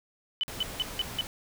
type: tone bursts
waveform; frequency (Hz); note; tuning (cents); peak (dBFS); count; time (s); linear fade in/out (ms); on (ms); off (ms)
sine; 3000; F#7; +23; -25; 5; 0.41-1.21; 0; 24; 170
type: noise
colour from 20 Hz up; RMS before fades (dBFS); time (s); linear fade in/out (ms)
pink; -40; 0.48-1.27; 0
effects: none